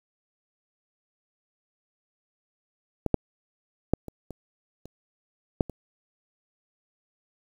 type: clicks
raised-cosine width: 2 ms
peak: -12 / -6 / -7 / -24 / -24 / -29 / -7 / -23 dBFS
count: 8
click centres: 3.063 / 3.143 / 3.936 / 4.083 / 4.307 / 4.856 / 5.608 / 5.697 s
effects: 8-bit